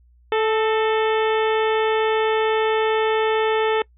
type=harmonic tone with a mistuned harmonic; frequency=437.8 Hz; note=A4; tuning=9 cents flat; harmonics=1 / 2 / 3 / 4 / 5 / 6 / 7 / 8; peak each=-18 / -24 / -28 / -30 / -32 / -34 / -35 / -36 dBFS; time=0.32-3.82 s; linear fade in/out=2 ms; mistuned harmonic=4; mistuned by=+44 cents; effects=noise-tail reverb RT60 0.1 s tail -24 dB re dry + added 60 Hz sine -51 dBFS peak until 3.97 s